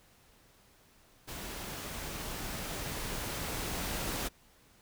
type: noise with level ramp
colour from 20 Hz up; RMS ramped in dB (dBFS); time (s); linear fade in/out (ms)
pink; -42 to -35; 1.27-4.29; 20
effects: pink hiss -63 dBFS RMS until 4.81 s